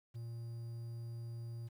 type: tone with quantisation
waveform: triangle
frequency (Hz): 116.54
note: A#2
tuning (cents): 0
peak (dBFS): -40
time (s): 0.14-1.69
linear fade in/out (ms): 20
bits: 11
effects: none